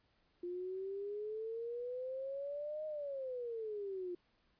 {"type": "exponential two-way sweep", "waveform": "sine", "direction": "up then down", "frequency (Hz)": [349.2, 622.3, 349.2], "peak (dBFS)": -39, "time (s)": [0.43, 4.15], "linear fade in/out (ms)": 5, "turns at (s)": 2.86, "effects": ["pink hiss -75 dBFS RMS until 4.59 s", "resampled to 11025 Hz"]}